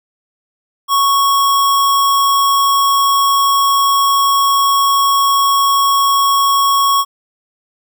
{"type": "tone with sample-and-hold", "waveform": "sine", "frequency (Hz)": 1108.7, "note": "C#6", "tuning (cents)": 0, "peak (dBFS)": -9, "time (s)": [0.88, 7.05], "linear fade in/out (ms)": 50, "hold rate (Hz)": 4410, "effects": []}